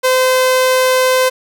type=tone; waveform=sawtooth; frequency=514 Hz; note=C5; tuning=31 cents flat; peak=-6 dBFS; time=0.03-1.3 s; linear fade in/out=20 ms; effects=none